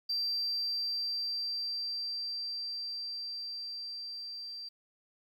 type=tone with level ramp; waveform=sine; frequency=4700 Hz; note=D8; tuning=1 cent sharp; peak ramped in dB=-28 to -40 dBFS; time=0.09-4.69 s; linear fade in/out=10 ms; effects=tanh soft clip ceiling -27 dBFS + 11-bit